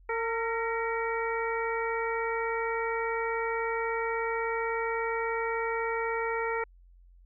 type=harmonic tone with a mistuned harmonic; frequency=455.9 Hz; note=A#4; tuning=39 cents flat; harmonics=1 / 2 / 3 / 4 / 5; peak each=-31 / -34 / -36 / -37 / -38 dBFS; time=0.09-6.64 s; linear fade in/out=5 ms; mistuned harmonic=4; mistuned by=+52 cents; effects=added 44 Hz sine -53 dBFS peak until 7.25 s